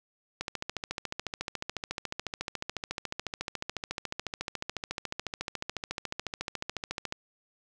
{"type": "click train", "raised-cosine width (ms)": 0.2, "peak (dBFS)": -16, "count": 95, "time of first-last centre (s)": [0.41, 7.124], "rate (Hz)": 14, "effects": []}